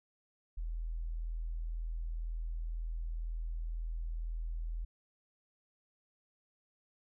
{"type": "tone", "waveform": "sine", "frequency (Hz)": 41, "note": "E1", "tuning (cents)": -9, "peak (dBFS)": -35, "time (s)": [0.57, 4.85], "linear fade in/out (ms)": 10, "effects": []}